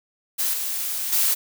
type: noise with level steps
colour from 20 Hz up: blue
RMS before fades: -23 / -27 / -20 dBFS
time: 0.38-1.35 s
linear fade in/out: 20 ms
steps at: 0.53 / 1.12 s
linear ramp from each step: 10 ms
effects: none